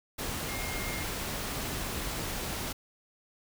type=tone in noise; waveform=sine; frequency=2130 Hz; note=C7; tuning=30 cents sharp; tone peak=-40 dBFS; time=0.48-1.04 s; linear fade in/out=10 ms; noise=pink; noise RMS=-35 dBFS; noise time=0.18-2.73 s; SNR=-8 dB; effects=none